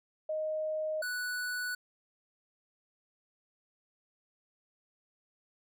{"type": "tone pair in turn", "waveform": ["sine", "square"], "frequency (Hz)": [622.3, 1480.1], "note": ["D#5", "F#6"], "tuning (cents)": [0, 0], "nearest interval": "octave + minor third", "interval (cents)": 1500, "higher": "second", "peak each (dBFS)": [-31, -34], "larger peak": "first", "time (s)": [[0.29, 1.02], [1.02, 1.75]], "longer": "neither", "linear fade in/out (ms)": 5, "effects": []}